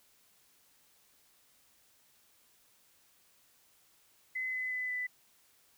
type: tone with pitch steps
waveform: sine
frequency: 2033 / 2020 / 2007 / 1994.6 Hz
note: B6 / B6 / B6 / B6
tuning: +50 / +39 / +27 / +17 cents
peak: -33 dBFS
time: 4.35-5.07 s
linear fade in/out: 10 ms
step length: 180 ms
effects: white hiss -67 dBFS RMS until 5.77 s